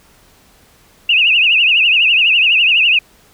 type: tone with vibrato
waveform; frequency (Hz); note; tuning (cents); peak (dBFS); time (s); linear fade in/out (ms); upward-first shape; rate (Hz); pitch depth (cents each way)
sine; 2687; E7; +33; -8; 1.09-2.99; 5; triangle; 12; 160
effects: pink hiss -49 dBFS RMS until 3.33 s